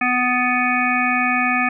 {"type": "harmonic tone", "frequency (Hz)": 248.7, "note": "B3", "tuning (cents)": 12, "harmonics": [1, 3, 5, 7, 9, 10], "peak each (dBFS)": [-23, -23, -23, -23, -23, -23], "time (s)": [0.01, 1.69], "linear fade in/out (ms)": 5, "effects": []}